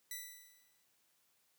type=tone with exponential decay; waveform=5% pulse; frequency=1975.5 Hz; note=B6; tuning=in tune; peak=-30 dBFS; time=0.11-0.85 s; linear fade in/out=2 ms; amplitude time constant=160 ms; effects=white hiss -75 dBFS RMS until 1.58 s + high-pass 80 Hz 12 dB/octave